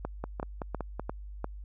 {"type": "two click trains", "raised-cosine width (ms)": 1, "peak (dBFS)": [-20, -19], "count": [5, 5], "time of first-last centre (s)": [[0.24, 0.996], [0.05, 1.444]], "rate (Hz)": [5.29, 2.87], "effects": ["added 50 Hz sine -40 dBFS peak until 1.64 s"]}